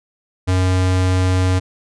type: tone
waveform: square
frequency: 92.4 Hz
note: F#2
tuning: 2 cents flat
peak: -14 dBFS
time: 0.47-1.6 s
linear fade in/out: 20 ms
effects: resampled to 22050 Hz